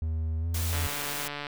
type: tone with pitch glide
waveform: triangle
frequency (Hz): 79.9 to 83.58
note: D#2 to E2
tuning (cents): +47 to +24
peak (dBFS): -25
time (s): 0.02-0.87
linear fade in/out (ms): 0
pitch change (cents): +77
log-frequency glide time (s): 0.4-0.46
type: noise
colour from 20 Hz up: white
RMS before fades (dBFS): -35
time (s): 0.54-1.28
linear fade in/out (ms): 5
type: click train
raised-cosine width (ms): 0.3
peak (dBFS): -19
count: 108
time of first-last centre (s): 0.73-1.468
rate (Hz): 145
effects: none